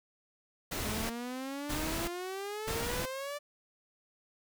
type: noise bursts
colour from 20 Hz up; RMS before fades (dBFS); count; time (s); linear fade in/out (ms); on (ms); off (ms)
pink; -36; 3; 0.71-3.06; 10; 390; 590
type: exponential sweep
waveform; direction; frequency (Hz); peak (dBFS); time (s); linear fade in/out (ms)
sawtooth; up; 207.7 to 590; -33; 0.84-3.39; 20
effects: none